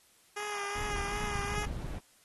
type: tone with vibrato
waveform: 10% pulse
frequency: 410 Hz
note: G#4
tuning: 22 cents flat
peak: -27 dBFS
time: 0.36-1.66 s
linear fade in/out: 10 ms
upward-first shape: sine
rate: 2.6 Hz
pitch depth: 33 cents each way
type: noise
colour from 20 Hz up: brown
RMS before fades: -39 dBFS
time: 0.75-1.99 s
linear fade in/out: 5 ms
type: clicks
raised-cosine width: 5 ms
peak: -28 dBFS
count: 12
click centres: 1.207 / 1.24 / 1.276 / 1.356 / 1.393 / 1.449 / 1.522 / 1.583 / 1.67 / 1.711 / 1.766 / 1.846 s
effects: white hiss -64 dBFS RMS until 2.24 s + AAC 32 kbps